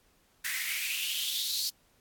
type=noise with high-pass filter sweep; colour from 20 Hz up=white; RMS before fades=-33 dBFS; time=0.44-1.7 s; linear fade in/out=10 ms; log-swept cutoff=1800 to 4600 Hz; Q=6.6; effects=pink hiss -67 dBFS RMS until 2 s + AAC 64 kbps

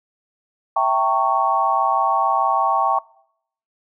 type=chord; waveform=sine; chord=E diminished seventh; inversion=none; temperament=equal with one note detuned; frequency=659.3 / 784 / 910.5 / 1108.7 Hz; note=E5 / G5 / Bb5 / Db6; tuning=0 / 0 / -41 / 0 cents; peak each=-24 / -20 / -21 / -19 dBFS; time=0.76-2.99 s; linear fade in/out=5 ms; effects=noise-tail reverb RT60 0.7 s tail -23 dB re dry

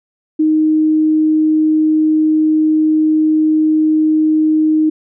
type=tone; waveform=sine; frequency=311.1 Hz; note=D#4; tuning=in tune; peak=-9 dBFS; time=0.39-4.9 s; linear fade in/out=10 ms; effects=none

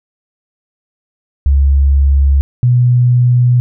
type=tone pair in turn; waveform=sine; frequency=69.3 / 123.12 Hz; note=C#2 / B2; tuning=0 / -5 cents; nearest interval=minor seventh; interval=995 cents; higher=second; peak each=-6 dBFS; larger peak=neither; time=1.46-2.41 / 2.63-3.6 s; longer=second; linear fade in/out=0 ms; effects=none

